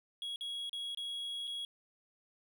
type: tone with dropouts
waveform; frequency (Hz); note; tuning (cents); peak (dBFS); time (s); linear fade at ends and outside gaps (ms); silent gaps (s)
triangle; 3322; G#7; 0; -36; 0.22-1.65; 1; 0.36-0.409 / 0.695-0.73 / 0.948-0.973 / 1.472-1.476
effects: none